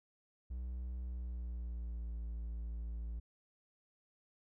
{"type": "tone with pitch glide", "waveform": "triangle", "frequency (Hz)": [61.74, 56.94], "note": ["B1", "A#1"], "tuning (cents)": [0, -40], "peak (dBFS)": -37, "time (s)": [0.5, 3.2], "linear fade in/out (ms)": 10, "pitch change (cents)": -140, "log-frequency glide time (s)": [1.02, 2.18], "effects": []}